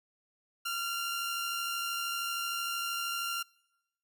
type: tone pair together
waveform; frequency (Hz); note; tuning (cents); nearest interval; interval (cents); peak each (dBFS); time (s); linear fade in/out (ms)
sawtooth; 1379 / 2831; F6 / F7; -22 / +23; octave; 1245; -30 / -35; 0.65-3.43; 10
effects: noise-tail reverb RT60 1.0 s tail -26 dB re dry